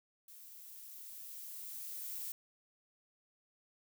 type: noise with level ramp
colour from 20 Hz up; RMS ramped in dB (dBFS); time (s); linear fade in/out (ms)
violet; -55 to -42; 0.28-2.32; 2
effects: none